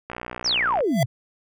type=click train; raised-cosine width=0.5 ms; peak=-17 dBFS; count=44; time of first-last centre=0.1-0.806 s; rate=60.9 Hz
type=exponential sweep; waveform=sine; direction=down; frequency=6272 to 108.7 Hz; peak=-19 dBFS; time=0.44-1.06 s; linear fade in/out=20 ms
type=tone with exponential growth; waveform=square; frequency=671 Hz; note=E5; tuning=31 cents sharp; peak=-18 dBFS; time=0.83-1.03 s; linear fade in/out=2 ms; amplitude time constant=43 ms
effects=none